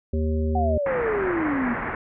harmonic tone, 78.2 Hz, D#2, 9 cents sharp, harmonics 1 / 3 / 5 / 7, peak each -22 / -28 / -30 / -35 dBFS, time 0.13-0.78 s, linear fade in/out 5 ms
sine exponential sweep, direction down, 751 to 231.1 Hz, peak -22 dBFS, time 0.55-1.74 s, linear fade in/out 5 ms
white low-pass noise, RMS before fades -29 dBFS, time 0.86-1.95 s, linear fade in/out 2 ms, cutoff 2000 Hz, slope 48 dB/octave
effects none

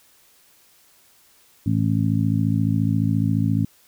harmonic tone, 54.4 Hz, A1, 19 cents flat, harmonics 2 / 3 / 4 / 5, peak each -21 / -23 / -24 / -25 dBFS, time 1.66-3.65 s, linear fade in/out 5 ms, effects white hiss -56 dBFS RMS until 3.87 s

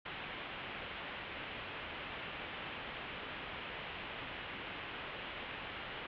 white low-pass noise, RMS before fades -45 dBFS, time 0.05-6.07 s, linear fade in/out 10 ms, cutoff 3200 Hz, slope 48 dB/octave, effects none

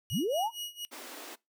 sawtooth tone with tremolo, 2900 Hz, F#7, 35 cents flat, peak -32 dBFS, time 0.1-0.85 s, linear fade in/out 0 ms, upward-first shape sine, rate 4.3 Hz, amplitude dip 90%
sine linear sweep, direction up, 61.1 to 960 Hz, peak -27 dBFS, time 0.1-0.51 s, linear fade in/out 50 ms
pink high-pass noise, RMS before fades -45 dBFS, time 0.91-1.36 s, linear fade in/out 20 ms, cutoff 240 Hz, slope 96 dB/octave
effects noise-tail reverb RT60 0.2 s tail -22 dB re dry

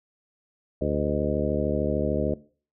harmonic tone with a mistuned harmonic, 73.42 Hz, D2, in tune, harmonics 1 / 2 / 3 / 4 / 5 / 6 / 7 / 8, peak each -31 / -31 / -31 / -31 / -31 / -31 / -31 / -31 dBFS, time 0.81-2.34 s, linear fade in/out 5 ms, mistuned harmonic 8, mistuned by +76 cents, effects noise-tail reverb RT60 0.4 s tail -19 dB re dry

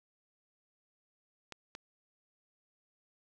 clicks, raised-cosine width 0.2 ms, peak -26 dBFS, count 2, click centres 1.523 / 1.751 s, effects none

